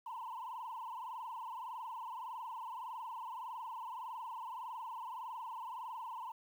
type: tone with frequency modulation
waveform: sine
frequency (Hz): 959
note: A#5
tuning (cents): +49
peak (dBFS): -40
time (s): 0.06-6.32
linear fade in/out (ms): 5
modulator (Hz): 21.7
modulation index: 3.4
effects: tanh soft clip ceiling -39 dBFS + 11-bit